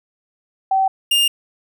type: tone pair in turn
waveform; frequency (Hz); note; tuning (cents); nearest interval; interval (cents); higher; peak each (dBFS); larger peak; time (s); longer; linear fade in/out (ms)
sine / 45% pulse; 769 / 2816; G5 / F7; -33 / +14; octave + minor seventh; 2247; second; -13; neither; 0.71-0.88 / 1.11-1.28; neither; 5
effects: none